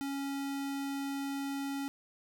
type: tone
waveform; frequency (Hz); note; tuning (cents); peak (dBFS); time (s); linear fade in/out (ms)
square; 277.2; C#4; 0; -35; 0.01-1.88; 0
effects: none